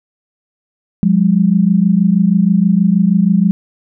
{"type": "tone pair together", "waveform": "sine", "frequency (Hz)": [178.2, 204.5], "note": ["F3", "G#3"], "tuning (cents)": [35, -26], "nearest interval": "major second", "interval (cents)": 239, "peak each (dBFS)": -11, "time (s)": [1.03, 3.51], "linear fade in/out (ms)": 0, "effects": []}